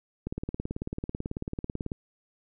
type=click train; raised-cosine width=3 ms; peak=-19 dBFS; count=31; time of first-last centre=0.27-1.918 s; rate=18.2 Hz; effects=none